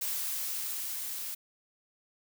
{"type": "noise with level ramp", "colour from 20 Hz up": "blue", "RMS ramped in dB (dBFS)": [-33, -38], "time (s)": [0.01, 1.35], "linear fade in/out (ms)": 10, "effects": []}